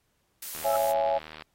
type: noise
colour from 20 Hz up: blue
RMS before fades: -37 dBFS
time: 0.42-0.92 s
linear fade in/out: 5 ms
type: click train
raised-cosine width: 0.3 ms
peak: -25 dBFS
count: 69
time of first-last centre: 0.55-1.422 s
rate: 78 Hz
type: tone with exponential growth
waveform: sine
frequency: 1318.5 Hz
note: E6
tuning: in tune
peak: -28 dBFS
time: 0.59-0.76 s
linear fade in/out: 0 ms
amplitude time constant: 35 ms
type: chord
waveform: sine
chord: C# minor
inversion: none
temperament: just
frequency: 554.4 / 665.2 / 831.5 Hz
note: C#5 / E5 / G#5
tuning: 0 / +16 / +2 cents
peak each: -27 dBFS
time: 0.64-1.19 s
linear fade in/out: 20 ms
effects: pink hiss -73 dBFS RMS until 1.54 s + AAC 48 kbps